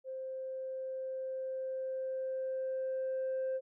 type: tone with level ramp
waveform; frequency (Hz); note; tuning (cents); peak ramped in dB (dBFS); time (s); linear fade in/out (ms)
sine; 524; C5; +2; -38 to -30; 0.04-3.61; 50
effects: tanh soft clip ceiling -30 dBFS